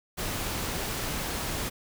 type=noise; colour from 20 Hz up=pink; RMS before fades=-32 dBFS; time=0.17-1.7 s; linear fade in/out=20 ms; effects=none